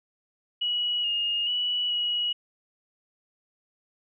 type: tone with pitch steps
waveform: sine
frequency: 2920 / 2845 / 2945 / 2911 Hz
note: F#7 / F7 / F#7 / F#7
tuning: -24 / +31 / -9 / -29 cents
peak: -24 dBFS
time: 0.61-2.33 s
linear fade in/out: 10 ms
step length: 430 ms
effects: none